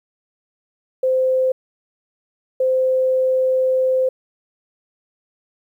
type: tone bursts at uneven times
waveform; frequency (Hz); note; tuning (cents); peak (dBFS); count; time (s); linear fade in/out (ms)
sine; 518; C5; -17; -14; 2; 1.03-1.52 / 2.6-4.09; 5
effects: 9-bit